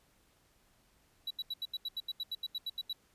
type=tone bursts; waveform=triangle; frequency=3920 Hz; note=B7; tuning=14 cents flat; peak=-33 dBFS; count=15; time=1.27-2.93 s; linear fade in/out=5 ms; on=36 ms; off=80 ms; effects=pink hiss -69 dBFS RMS until 3.14 s + resampled to 32000 Hz